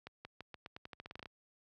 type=accelerating click train; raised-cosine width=0.3 ms; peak=-30 dBFS; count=15; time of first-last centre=0.07-1.258 s; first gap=180 ms; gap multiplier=0.87; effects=high-pass 60 Hz 12 dB/octave